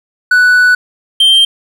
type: tone pair in turn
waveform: triangle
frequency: 1484 / 3152 Hz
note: F#6 / G7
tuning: +5 / +9 cents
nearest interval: octave + minor second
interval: 1304 cents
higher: second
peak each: -3 dBFS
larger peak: neither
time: 0.31-0.75 / 1.2-1.45 s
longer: first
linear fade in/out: 5 ms
effects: none